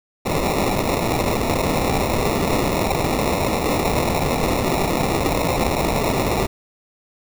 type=noise with sample-and-hold; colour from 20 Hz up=violet; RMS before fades=-20 dBFS; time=0.25-6.47 s; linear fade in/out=10 ms; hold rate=1575 Hz; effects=none